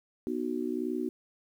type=chord; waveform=sine; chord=B major; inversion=none; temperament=just; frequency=246.9 / 308.7 / 370.4 Hz; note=B3 / D#4 / F#4; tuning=0 / -14 / +2 cents; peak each=-34 dBFS; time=0.27-1.09 s; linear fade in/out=0 ms; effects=10-bit